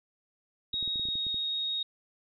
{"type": "tone with pitch glide", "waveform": "sine", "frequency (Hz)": [3777, 3749], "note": ["A#7", "A#7"], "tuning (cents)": [22, 9], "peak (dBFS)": -29, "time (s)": [0.73, 1.83], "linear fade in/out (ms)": 5, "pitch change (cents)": -13, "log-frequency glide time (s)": [0.88, 1.18]}
{"type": "clicks", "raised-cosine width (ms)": 3, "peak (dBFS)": -33, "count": 10, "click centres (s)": [0.741, 0.827, 0.877, 0.958, 0.996, 1.054, 1.087, 1.155, 1.267, 1.344]}
{"effects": []}